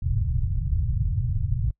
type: low-pass noise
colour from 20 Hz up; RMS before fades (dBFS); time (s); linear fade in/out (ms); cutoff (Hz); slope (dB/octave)
white; -24; 0.02-1.71; 5; 130; 48
effects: noise-tail reverb RT60 0.1 s tail -26 dB re dry

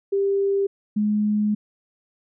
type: tone pair in turn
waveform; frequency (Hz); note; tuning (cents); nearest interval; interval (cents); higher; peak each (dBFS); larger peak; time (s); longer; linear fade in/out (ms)
sine; 395.7 / 210.1; G4 / G#3; +16 / +20; major seventh; 1096; first; -18; neither; 0.12-0.67 / 0.96-1.55; second; 10
effects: none

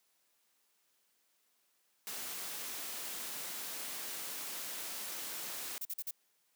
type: noise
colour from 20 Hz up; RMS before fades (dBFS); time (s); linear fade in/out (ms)
white; -42; 2.07-5.78; 0
type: noise bursts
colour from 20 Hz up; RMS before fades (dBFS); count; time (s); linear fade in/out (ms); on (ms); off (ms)
violet; -39; 4; 5.81-6.11; 5; 42; 44
effects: white hiss -75 dBFS RMS until 6.55 s + high-pass 200 Hz 12 dB/octave

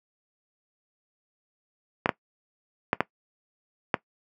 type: clicks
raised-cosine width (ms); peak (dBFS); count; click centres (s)
0.5; -5; 5; 2.059 / 2.092 / 2.931 / 3.006 / 3.942
effects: noise-tail reverb RT60 0.1 s tail -19 dB re dry + high-pass 150 Hz 12 dB/octave

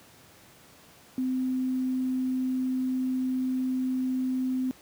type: tone with quantisation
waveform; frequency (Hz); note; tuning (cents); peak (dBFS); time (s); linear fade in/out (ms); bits
sine; 257.4; C4; -28; -25; 1.18-4.71; 0; 9
effects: pink hiss -54 dBFS RMS until 4.81 s + high-pass 100 Hz 12 dB/octave

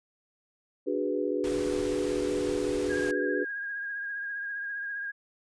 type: chord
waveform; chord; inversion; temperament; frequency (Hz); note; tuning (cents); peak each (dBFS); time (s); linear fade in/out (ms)
sine; G# half-diminished seventh; second; equal; 293.7 / 370 / 415.3 / 493.9; D4 / F#4 / G#4 / B4; 0 / 0 / 0 / 0; -32; 0.86-3.45; 20
type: noise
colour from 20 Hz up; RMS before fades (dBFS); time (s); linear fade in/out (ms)
pink; -40; 1.44-3.11; 0
type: tone with vibrato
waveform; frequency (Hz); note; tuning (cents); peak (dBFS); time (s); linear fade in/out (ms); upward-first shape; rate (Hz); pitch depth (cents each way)
sine; 1631; G#6; -32; -32; 2.89-5.12; 20; sine; 15; 32
effects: resampled to 22050 Hz

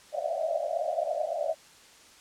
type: band-pass noise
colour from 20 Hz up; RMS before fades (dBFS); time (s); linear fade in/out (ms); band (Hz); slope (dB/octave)
white; -30; 0.12-1.55; 50; 580 to 690; 96
effects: white hiss -54 dBFS RMS until 2.2 s + low-pass 8000 Hz 12 dB/octave

